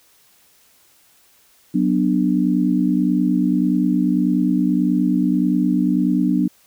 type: chord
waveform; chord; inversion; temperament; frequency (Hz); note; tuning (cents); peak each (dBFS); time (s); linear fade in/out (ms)
sine; B minor; second; just; 185.21 / 246.9 / 296.3; F#3 / B3 / D4; +2 / 0 / +15; -19; 1.74-6.48; 10
effects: white hiss -55 dBFS RMS until 6.66 s